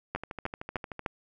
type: two click trains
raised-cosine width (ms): 0.5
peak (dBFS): -15 / -22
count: 4 / 12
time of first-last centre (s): 0.15-1.062 / 0.16-0.993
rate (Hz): 3.29 / 13.2
effects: none

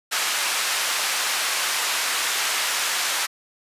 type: band-pass noise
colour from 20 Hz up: pink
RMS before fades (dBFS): -24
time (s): 0.11-3.27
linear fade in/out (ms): 20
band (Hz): 1200 to 11000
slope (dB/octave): 12
effects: resampled to 32000 Hz

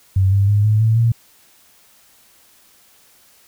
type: tone with pitch steps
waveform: sine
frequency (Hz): 95.4 / 99.16 / 103.08 / 107.14 / 111.37 / 115.77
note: G2 / G2 / G#2 / A2 / A2 / A#2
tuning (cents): -47 / +20 / -12 / -46 / +21 / -11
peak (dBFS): -11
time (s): 0.16-1.12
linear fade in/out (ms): 5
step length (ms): 160
effects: white hiss -52 dBFS RMS until 3.47 s

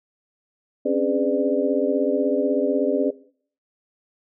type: tone cluster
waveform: sine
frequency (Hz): 266.9 / 283.1 / 411.1 / 503 / 594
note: C4 / C#4 / G#4 / B4 / D5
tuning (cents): +35 / +37 / -18 / +32 / +20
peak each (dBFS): -25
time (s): 0.85-3.11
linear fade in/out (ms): 10
effects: noise-tail reverb RT60 0.5 s tail -17 dB re dry

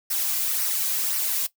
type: noise with flanger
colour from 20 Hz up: blue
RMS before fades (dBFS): -25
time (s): 0.1-1.47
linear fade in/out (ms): 10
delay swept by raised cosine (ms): 0.27 to 2.27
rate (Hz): 1.9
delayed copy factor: -0.5
effects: noise-tail reverb RT60 0.1 s tail -17 dB re dry

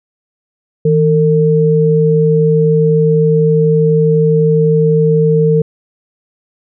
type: tone pair together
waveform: sine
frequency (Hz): 159.8 / 452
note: D#3 / A4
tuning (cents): +47 / +47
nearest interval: octave + tritone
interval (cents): 1800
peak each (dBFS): -10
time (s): 0.85-5.62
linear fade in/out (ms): 5
effects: none

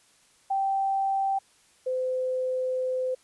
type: tone pair in turn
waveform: sine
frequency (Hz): 780 / 512.4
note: G5 / C5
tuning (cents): -9 / -36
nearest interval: perfect fifth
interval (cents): 727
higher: first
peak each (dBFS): -23 / -25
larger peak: first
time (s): 0.5-1.39 / 1.86-3.15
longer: second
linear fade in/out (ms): 10
effects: white hiss -61 dBFS RMS until 3.23 s + resampled to 24000 Hz

